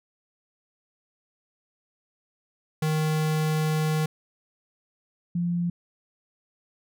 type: tone pair in turn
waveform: square / sine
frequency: 155.56 / 173.55 Hz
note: D#3 / F3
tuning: 0 / -11 cents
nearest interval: major second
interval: 189 cents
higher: second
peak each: -23 dBFS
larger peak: neither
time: 2.82-4.06 / 5.35-5.7 s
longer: first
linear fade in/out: 5 ms
effects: none